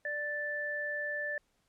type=tone pair together; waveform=sine; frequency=589.9 / 1760 Hz; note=D5 / A6; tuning=+8 / 0 cents; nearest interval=octave + perfect fifth; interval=1892 cents; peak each=-39 / -34 dBFS; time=0.05-1.38 s; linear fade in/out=2 ms; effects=pink hiss -75 dBFS RMS until 1.68 s + low-pass 11000 Hz 12 dB/octave